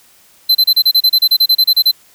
square tone bursts, 4070 Hz, C8, 49 cents flat, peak -7 dBFS, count 16, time 0.49-1.915 s, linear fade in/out 10 ms, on 60 ms, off 31 ms, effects white hiss -48 dBFS RMS until 2.14 s

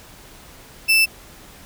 35% pulse tone, 2649 Hz, E7, 8 cents sharp, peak -11 dBFS, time 0.88-1.06 s, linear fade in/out 20 ms, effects pink hiss -44 dBFS RMS until 1.65 s

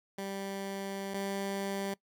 15% pulse tone pair in turn, 196 / 196.92 Hz, G3 / G3, 0 / +8 cents, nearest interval unison, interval 8 cents, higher second, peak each -30 / -27 dBFS, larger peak second, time 0.18-1.14 / 1.14-1.94 s, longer first, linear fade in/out 5 ms, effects noise-tail reverb RT60 0.1 s tail -21 dB re dry

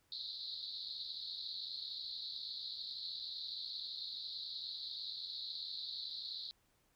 white band-pass noise, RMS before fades -45 dBFS, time 0.12-6.51 s, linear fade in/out 0 ms, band 3800 to 4400 Hz, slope 96 dB/octave, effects pink hiss -75 dBFS RMS until 6.95 s

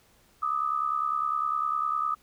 sine tone pair together, 1200 / 1269.9 Hz, D6 / D#6, +37 / +35 cents, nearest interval minor second, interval 98 cents, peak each -28 dBFS, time 0.42-2.15 s, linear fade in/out 10 ms, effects pink hiss -62 dBFS RMS until 2.22 s

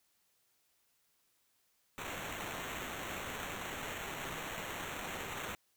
white noise with sample-and-hold, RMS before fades -42 dBFS, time 1.98-5.55 s, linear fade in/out 0 ms, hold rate 4900 Hz, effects white hiss -75 dBFS RMS until 5.76 s

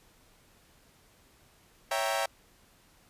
sawtooth chord, C# diminished seventh, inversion none, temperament equal, 554.4 / 659.3 / 784 / 932.3 Hz, C#5 / E5 / G5 / Bb5, 0 / 0 / 0 / 0 cents, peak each -30 / -29 / -29 / -32 dBFS, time 1.91-2.26 s, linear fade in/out 5 ms, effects pink hiss -62 dBFS RMS until 3.09 s + resampled to 32000 Hz

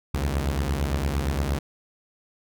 sawtooth beating tone pair, 67.7 / 76.4 Hz, C#2 / D#2, -40 / -31 cents, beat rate 8.7 Hz, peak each -21 / -24 dBFS, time 0.14-1.59 s, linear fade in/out 5 ms, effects none

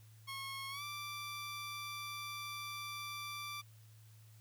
15% pulse tone with pitch glide, 1088 to 1172.8 Hz, C#6 to D6, -33 to -3 cents, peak -36 dBFS, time 0.27-3.62 s, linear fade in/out 20 ms, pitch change +130 cents, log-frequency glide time 0.7-0.83 s, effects added 109 Hz sine -57 dBFS peak until 4.4 s + white hiss -68 dBFS RMS until 4.4 s

